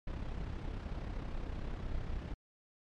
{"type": "noise with amplitude modulation", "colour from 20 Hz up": "brown", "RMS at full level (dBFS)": -37, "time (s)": [0.07, 2.34], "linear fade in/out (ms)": 5, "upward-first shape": "sine", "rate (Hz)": 33.1, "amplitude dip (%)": 50, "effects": ["low-pass 4000 Hz 12 dB/octave", "MP3 64 kbps"]}